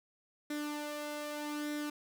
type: tone with flanger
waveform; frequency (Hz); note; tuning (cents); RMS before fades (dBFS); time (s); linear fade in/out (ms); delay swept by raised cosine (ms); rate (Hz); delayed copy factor
sawtooth; 296.5; D4; +17; -39; 0.5-1.9; 5; 0.53 to 1.93; 0.82; +0.55
effects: none